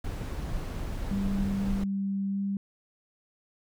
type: noise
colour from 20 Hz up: brown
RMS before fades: -33 dBFS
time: 0.04-1.84 s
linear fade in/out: 5 ms
type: tone with pitch glide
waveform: sine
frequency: 196.4 to 197.99 Hz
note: G3 to G3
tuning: +4 to +18 cents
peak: -27 dBFS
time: 1.11-2.57 s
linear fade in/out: 2 ms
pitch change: +14 cents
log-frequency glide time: 2.28-2.4 s
effects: none